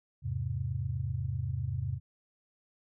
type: chord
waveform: sine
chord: E augmented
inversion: none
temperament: equal with one note detuned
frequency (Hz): 82.41 / 102.81 / 130.81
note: E2 / G#2 / B#2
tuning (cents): 0 / -17 / 0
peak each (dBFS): -37 / -35 / -34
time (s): 0.22-2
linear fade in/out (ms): 50
effects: none